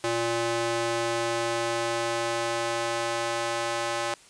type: tone with high-pass filter sweep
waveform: square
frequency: 116.54 Hz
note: A#2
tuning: in tune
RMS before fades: -28 dBFS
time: 0.04-4.14 s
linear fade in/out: 0 ms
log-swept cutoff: 380 to 640 Hz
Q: 1
effects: white hiss -53 dBFS RMS until 4.29 s + resampled to 22050 Hz